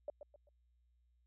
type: tone with echo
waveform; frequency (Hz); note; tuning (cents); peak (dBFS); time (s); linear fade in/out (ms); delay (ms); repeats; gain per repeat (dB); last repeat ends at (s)
sine; 587.3; D5; 0; -38; 0.08-0.1; 2; 130; 3; -9; 0.49
effects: added 60 Hz sine -70 dBFS peak until 1.26 s